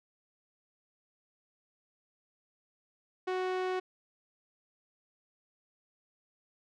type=tone with low-pass filter; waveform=sawtooth; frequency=370 Hz; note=F#4; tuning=in tune; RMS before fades=-33 dBFS; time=3.27-3.8 s; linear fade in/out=10 ms; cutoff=3100 Hz; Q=0.55; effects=none